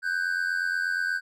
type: tone pair together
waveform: triangle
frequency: 1501.6 / 1590 Hz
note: F#6 / G6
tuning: +25 / +24 cents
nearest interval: minor second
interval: 99 cents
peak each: -26 dBFS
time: 0.02-1.21 s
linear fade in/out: 50 ms
effects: none